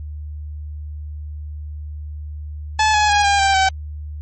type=tone with pitch steps; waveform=sawtooth; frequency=863 / 842.8 / 823.1 / 803.8 / 785 / 766.6 Hz; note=A5 / G#5 / G#5 / G5 / G5 / G5; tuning=-34 / +25 / -16 / +43 / +2 / -39 cents; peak=-9 dBFS; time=2.79-3.69 s; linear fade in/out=5 ms; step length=150 ms; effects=added 75 Hz sine -27 dBFS peak until 4.21 s + MP3 32 kbps